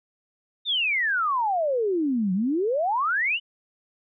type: exponential two-way sweep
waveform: sine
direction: down then up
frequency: 3729 to 178.9 to 3066 Hz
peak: -21 dBFS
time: 0.65-3.4 s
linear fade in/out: 50 ms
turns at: 2.33 s
effects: none